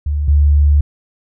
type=tone pair in turn; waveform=sine; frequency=73.42 / 72.91 Hz; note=D2 / D2; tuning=0 / -12 cents; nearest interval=unison; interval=12 cents; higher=first; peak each=-14 / -7 dBFS; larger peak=second; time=0.06-0.28 / 0.28-0.81 s; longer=second; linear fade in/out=5 ms; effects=none